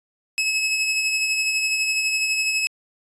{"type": "tone with tremolo", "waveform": "sawtooth", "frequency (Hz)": 2580, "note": "E7", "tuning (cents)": -38, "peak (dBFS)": -15, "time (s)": [0.38, 2.67], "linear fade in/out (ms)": 0, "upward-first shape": "sine", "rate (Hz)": 12, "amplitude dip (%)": 35, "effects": ["resampled to 22050 Hz"]}